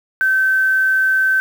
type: tone with quantisation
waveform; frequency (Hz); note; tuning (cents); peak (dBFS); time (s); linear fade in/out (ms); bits
sine; 1541; G6; -30; -12; 0.21-1.4; 0; 6
effects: none